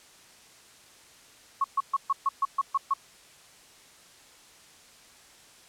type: tone bursts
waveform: sine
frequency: 1099 Hz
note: C#6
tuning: 15 cents flat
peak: -21 dBFS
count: 9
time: 1.61-2.938 s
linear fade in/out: 5 ms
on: 32 ms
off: 130 ms
effects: white hiss -54 dBFS RMS until 5.68 s + low-pass 9000 Hz 12 dB/octave